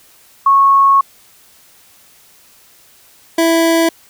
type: tone pair in turn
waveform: sine / 25% pulse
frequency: 1100 / 330.3 Hz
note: C#6 / E4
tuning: -14 / +4 cents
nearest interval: octave + major sixth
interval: 2082 cents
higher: first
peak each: -6 dBFS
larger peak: neither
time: 0.46-1.01 / 3.38-3.89 s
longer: first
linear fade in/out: 5 ms
effects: white hiss -47 dBFS RMS until 4.09 s